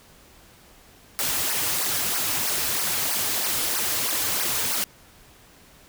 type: noise with flanger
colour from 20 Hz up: white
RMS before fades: -25 dBFS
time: 1.19-4.84 s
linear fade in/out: 0 ms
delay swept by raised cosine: 0.27 to 5.47 ms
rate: 3.1 Hz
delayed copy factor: -0.95
effects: pink hiss -52 dBFS RMS until 5.88 s